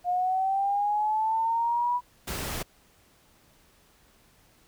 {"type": "linear sweep", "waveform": "sine", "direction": "up", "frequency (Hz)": [709, 984], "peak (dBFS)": -23, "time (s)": [0.04, 2.01], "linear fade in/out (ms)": 50}
{"type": "noise", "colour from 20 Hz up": "pink", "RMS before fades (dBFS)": -33, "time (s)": [2.27, 2.63], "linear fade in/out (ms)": 10}
{"effects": ["pink hiss -61 dBFS RMS until 4.67 s"]}